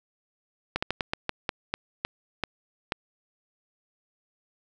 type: slowing click train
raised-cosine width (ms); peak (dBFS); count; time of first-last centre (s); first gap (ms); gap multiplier
0.3; -10; 11; 0.76-2.921; 65; 1.25
effects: none